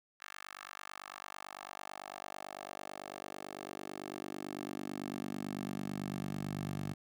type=tone with high-pass filter sweep; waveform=10% pulse; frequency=49 Hz; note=G1; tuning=in tune; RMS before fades=-43 dBFS; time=0.2-6.94 s; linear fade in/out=10 ms; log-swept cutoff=1500 to 130 Hz; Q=1.9; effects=none